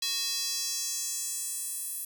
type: tone with high-pass filter sweep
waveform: square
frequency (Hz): 370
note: F#4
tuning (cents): 0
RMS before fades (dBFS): -33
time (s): 0.02-2.05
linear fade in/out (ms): 5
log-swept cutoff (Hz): 4000 to 11000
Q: 2.3
effects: none